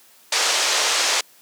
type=band-pass noise; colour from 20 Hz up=white; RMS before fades=-20 dBFS; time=0.32-1.21 s; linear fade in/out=5 ms; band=410 to 7000 Hz; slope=24 dB/octave; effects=white hiss -52 dBFS RMS until 1.41 s + high-pass 200 Hz 12 dB/octave